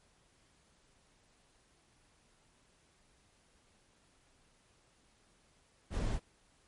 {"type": "noise", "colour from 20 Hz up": "brown", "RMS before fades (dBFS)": -34, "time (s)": [5.9, 6.2], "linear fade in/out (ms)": 50, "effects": ["pink hiss -69 dBFS RMS until 6.67 s", "MP3 48 kbps"]}